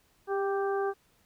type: harmonic tone with a mistuned harmonic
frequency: 392 Hz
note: G4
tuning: in tune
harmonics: 1 / 2 / 3 / 4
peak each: -28 / -34 / -38 / -40 dBFS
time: 0.27-0.94 s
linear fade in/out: 50 ms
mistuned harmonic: 1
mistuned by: +19 cents
effects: pink hiss -67 dBFS RMS until 1.25 s